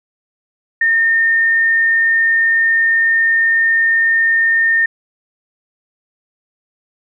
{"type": "tone", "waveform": "sine", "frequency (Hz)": 1822, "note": "A#6", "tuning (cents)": -40, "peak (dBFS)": -10, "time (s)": [0.81, 4.86], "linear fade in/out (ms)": 5, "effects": []}